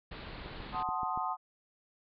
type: low-pass noise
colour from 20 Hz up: pink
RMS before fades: -45 dBFS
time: 0.11-0.83 s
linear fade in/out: 5 ms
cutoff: 4500 Hz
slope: 96 dB/octave
type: click train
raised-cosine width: 3 ms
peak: -32 dBFS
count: 6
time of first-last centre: 0.46-1.175 s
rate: 6.99 Hz
type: chord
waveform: sine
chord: F# diminished seventh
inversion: none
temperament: equal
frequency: 740 / 880 / 1046.5 / 1244.5 Hz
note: F#5 / A5 / C6 / Eb6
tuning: 0 / 0 / 0 / 0 cents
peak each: -37 dBFS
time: 0.72-1.37 s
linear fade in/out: 50 ms
effects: none